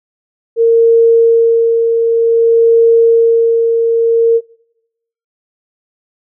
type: tone with tremolo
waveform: sine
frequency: 459.8 Hz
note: A#4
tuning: 24 cents flat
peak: -4 dBFS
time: 0.56-4.41 s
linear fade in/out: 50 ms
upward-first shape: sine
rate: 0.54 Hz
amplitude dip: 40%
effects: noise-tail reverb RT60 0.9 s tail -23 dB re dry